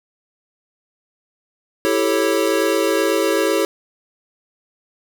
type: chord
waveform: square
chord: A dominant seventh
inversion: second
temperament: equal with one note detuned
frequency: 329.6 / 392 / 440 / 550.2 Hz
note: E4 / G4 / A4 / C#5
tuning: 0 / 0 / 0 / -13 cents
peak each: -22 dBFS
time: 1.85-3.65 s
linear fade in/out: 0 ms
effects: none